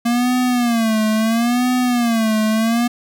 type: tone with vibrato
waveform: square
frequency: 233.1 Hz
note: A#3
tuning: in tune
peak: -15 dBFS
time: 0.05-2.88 s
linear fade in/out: 10 ms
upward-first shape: sine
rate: 0.74 Hz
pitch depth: 130 cents each way
effects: none